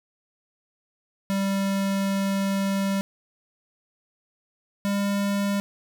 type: tone pair in turn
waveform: square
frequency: 196 / 200.5 Hz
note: G3 / G3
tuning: 0 / +39 cents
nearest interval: unison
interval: 39 cents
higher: second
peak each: -23 dBFS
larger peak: neither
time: 1.3-3.01 / 4.85-5.6 s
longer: first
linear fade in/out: 0 ms
effects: none